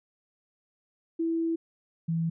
sine tone pair in turn, 329.6 / 164.8 Hz, E4 / E3, 0 / 0 cents, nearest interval octave, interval 1200 cents, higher first, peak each -25 dBFS, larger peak neither, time 1.19-1.56 / 2.08-2.3 s, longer first, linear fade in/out 10 ms, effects none

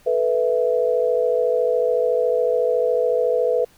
sine chord, A suspended second, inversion none, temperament equal, 440 / 493.9 / 659.3 Hz, A4 / B4 / E5, 0 / 0 / 0 cents, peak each -23 / -18 / -24 dBFS, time 0.06-3.65 s, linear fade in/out 10 ms, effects pink hiss -54 dBFS RMS until 3.77 s

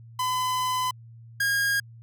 45% pulse tone pair in turn, 1011 / 1628.8 Hz, B5 / G#6, +40 / -34 cents, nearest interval minor sixth, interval 826 cents, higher second, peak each -24 / -22 dBFS, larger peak second, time 0.19-0.91 / 1.4-1.8 s, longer first, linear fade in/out 5 ms, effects added 115 Hz sine -44 dBFS peak until 2.02 s

